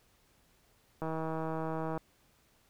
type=click train; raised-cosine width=1 ms; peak=-23 dBFS; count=154; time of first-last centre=1.02-1.976 s; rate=160 Hz; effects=pink hiss -68 dBFS RMS until 2.69 s